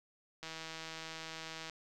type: click train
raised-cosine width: 0.2 ms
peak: -27 dBFS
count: 205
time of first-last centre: 0.43-1.697 s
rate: 161 Hz
effects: none